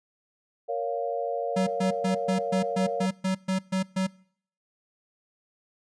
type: chord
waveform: sine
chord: Bb minor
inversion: none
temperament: just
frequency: 466.2 / 559.4 / 699.2 Hz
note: Bb4 / Db5 / F5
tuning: 0 / +16 / +2 cents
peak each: -31 dBFS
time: 0.68-3.07 s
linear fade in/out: 20 ms
type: tone bursts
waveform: square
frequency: 188.7 Hz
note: F#3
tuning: 34 cents sharp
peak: -24 dBFS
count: 11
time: 1.56-4.07 s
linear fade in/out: 10 ms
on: 110 ms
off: 130 ms
effects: noise-tail reverb RT60 0.6 s tail -24 dB re dry + resampled to 22050 Hz